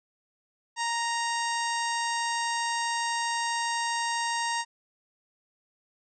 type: harmonic tone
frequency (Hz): 932.3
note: A#5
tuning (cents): 0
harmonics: 1 / 2 / 3 / 4 / 5 / 6 / 7 / 8 / 9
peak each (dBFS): -29 / -33 / -39 / -40 / -40 / -39 / -41 / -44 / -41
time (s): 0.76-4.65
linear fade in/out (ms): 50
effects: none